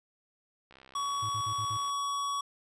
click train, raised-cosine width 0.3 ms, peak -37 dBFS, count 79, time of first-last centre 0.71-1.894 s, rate 65.9 Hz
square tone, 1125 Hz, C#6, 25 cents sharp, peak -31 dBFS, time 0.95-2.41 s, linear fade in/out 5 ms
triangle tone bursts, 108.4 Hz, A2, 25 cents flat, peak -35 dBFS, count 5, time 1.22-1.775 s, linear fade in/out 10 ms, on 75 ms, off 45 ms
effects resampled to 22050 Hz

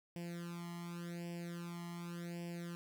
sawtooth tone with flanger, 172.1 Hz, F3, 25 cents flat, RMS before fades -45 dBFS, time 0.16-2.75 s, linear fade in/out 0 ms, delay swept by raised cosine 0.38 to 0.98 ms, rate 0.88 Hz, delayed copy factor +0.95, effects 12-bit

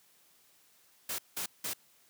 white noise bursts, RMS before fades -36 dBFS, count 3, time 1.09-1.735 s, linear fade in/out 5 ms, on 95 ms, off 180 ms, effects white hiss -65 dBFS RMS until 2.09 s + high-pass 100 Hz 12 dB/octave

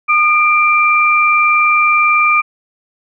sine tone pair together, 1221.6 / 2360 Hz, D#6 / D7, -32 / +8 cents, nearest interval major seventh, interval 1140 cents, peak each -11 dBFS, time 0.08-2.42 s, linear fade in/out 20 ms, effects none

